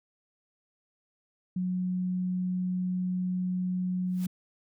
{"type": "tone", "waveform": "sine", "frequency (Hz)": 182.5, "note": "F#3", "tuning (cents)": -24, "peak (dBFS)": -27, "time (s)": [1.56, 4.27], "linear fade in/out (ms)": 5}
{"type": "noise with exponential growth", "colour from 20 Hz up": "white", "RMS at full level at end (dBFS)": -43, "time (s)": [4.06, 4.26], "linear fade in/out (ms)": 1, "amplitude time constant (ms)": 43}
{"effects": []}